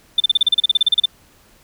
sine tone bursts, 3556 Hz, A7, 18 cents sharp, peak -8 dBFS, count 16, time 0.18-1.057 s, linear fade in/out 5 ms, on 22 ms, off 35 ms, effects tanh soft clip ceiling -6 dBFS + pink hiss -52 dBFS RMS until 1.63 s

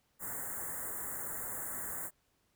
white band-stop noise, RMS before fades -40 dBFS, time 0.19-2.11 s, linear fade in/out 50 ms, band 2000 to 7000 Hz, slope 96 dB/octave, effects pink hiss -75 dBFS RMS until 2.55 s

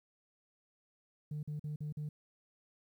sine tone bursts, 150.1 Hz, D3, 38 cents sharp, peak -35 dBFS, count 5, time 1.31-2.09 s, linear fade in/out 5 ms, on 120 ms, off 45 ms, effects tanh soft clip ceiling -35 dBFS + 12-bit

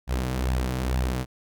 sawtooth tone with flanger, 63.5 Hz, B1, 49 cents sharp, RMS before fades -26 dBFS, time 0.07-1.26 s, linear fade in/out 50 ms, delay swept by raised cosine 1.1 to 6.9 ms, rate 2.2 Hz, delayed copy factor +0.55, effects none

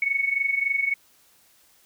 sine tone with amplitude modulation, 2217 Hz, C#7, in tune, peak -18 dBFS, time 0.02-0.94 s, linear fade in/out 2 ms, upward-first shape sine, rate 23.5 Hz, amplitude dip 75%, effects white hiss -59 dBFS RMS until 1.85 s

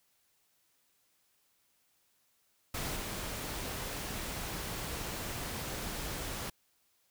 pink noise with level steps, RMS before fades -37 / -39 dBFS, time 2.74-6.5 s, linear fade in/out 5 ms, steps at 2.96 s, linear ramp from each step 10 ms, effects white hiss -73 dBFS RMS until 7.1 s

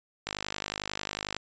click train, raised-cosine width 0.2 ms, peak -14 dBFS, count 57, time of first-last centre 0.27-1.366 s, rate 51.1 Hz, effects resampled to 16000 Hz

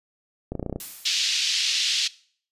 clicks, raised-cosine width 2 ms, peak -16 dBFS, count 8, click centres 0.52 / 0.553 / 0.596 / 0.628 / 0.663 / 0.697 / 0.727 / 0.76 s
blue noise with exponential decay, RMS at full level -33 dBFS, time 0.8-1.72 s, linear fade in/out 1 ms, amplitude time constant 200 ms
pink band-pass noise, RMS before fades -24 dBFS, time 1.05-2.08 s, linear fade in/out 10 ms, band 2900 to 5700 Hz, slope 24 dB/octave
effects noise-tail reverb RT60 0.5 s tail -20 dB re dry + resampled to 32000 Hz

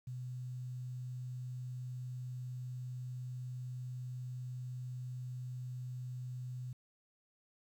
sine tone with quantisation, 125.7 Hz, B2, 31 cents sharp, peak -40 dBFS, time 0.07-6.73 s, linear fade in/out 5 ms, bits 11, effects none

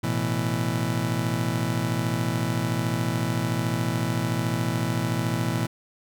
30% pulse chord, A suspended second, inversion none, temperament just, 110 / 123.75 / 165 Hz, A2 / B2 / E3, 0 / +4 / +2 cents, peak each -26 / -25 / -26 dBFS, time 0.03-5.67 s, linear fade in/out 10 ms, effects none

